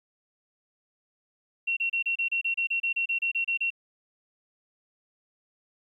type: tone bursts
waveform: sine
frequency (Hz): 2730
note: F7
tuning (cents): -40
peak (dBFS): -24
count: 16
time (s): 1.67-3.704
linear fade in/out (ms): 10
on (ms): 99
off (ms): 30
effects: 11-bit